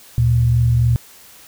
sine tone pair together, 74.2 / 117.92 Hz, D2 / A#2, +18 / +20 cents, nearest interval minor sixth, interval 802 cents, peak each -20 / -12 dBFS, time 0.18-0.96 s, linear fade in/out 0 ms, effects white hiss -44 dBFS RMS until 1.47 s

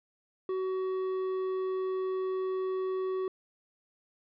sine tone with hard clipping, 375.9 Hz, F#4, 27 cents sharp, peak -31 dBFS, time 0.49-3.28 s, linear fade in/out 2 ms, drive 6 dB, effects resampled to 11025 Hz

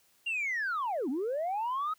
sine linear two-way sweep, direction down then up, 2828 to 238.8 to 1291 Hz, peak -28 dBFS, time 0.26-1.94 s, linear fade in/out 10 ms, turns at 1.09 s, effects tanh soft clip ceiling -27 dBFS + white hiss -67 dBFS RMS until 1.98 s

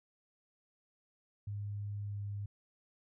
sine tone with pitch glide, 102.4 to 101.63 Hz, G#2 to G#2, -24 to -37 cents, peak -37 dBFS, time 1.47-2.46 s, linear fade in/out 5 ms, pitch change -13 cents, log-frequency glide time 2.02-2.2 s, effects none

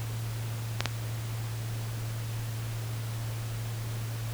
clicks, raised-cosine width 0.2 ms, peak -8 dBFS, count 2, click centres 0.806 / 0.857 s, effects added 113 Hz sine -32 dBFS peak until 4.33 s + pink hiss -43 dBFS RMS until 4.33 s

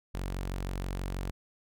sawtooth tone, 46.25 Hz, F#1, in tune, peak -29 dBFS, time 0.14-1.31 s, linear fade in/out 10 ms, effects none

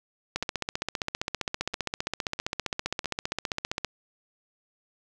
two click trains, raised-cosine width 0.2 ms, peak -11 / -22 dBFS, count 54 / 5, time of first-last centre 0.36-3.847 / 0.43-3.044 s, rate 15.2 / 1.53 Hz, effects none

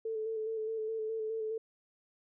sine tone with vibrato, 441 Hz, A4, 4 cents sharp, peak -33 dBFS, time 0.05-1.58 s, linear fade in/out 5 ms, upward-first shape square, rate 4.8 Hz, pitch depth 23 cents each way, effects none

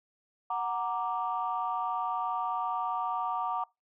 sine chord, Gb augmented, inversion none, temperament equal, 740 / 932.3 / 1174.7 Hz, Gb5 / Bb5 / D6, 0 / 0 / 0 cents, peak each -33 dBFS, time 0.5-3.64 s, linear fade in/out 5 ms, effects noise-tail reverb RT60 0.2 s tail -23 dB re dry + tanh soft clip ceiling -20 dBFS

